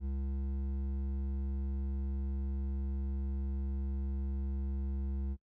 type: tone with hard clipping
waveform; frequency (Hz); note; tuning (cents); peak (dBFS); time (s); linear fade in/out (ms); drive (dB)
sine; 67.7; C#2; -40; -35; 0-5.37; 50; 9
effects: noise-tail reverb RT60 0.1 s tail -22 dB re dry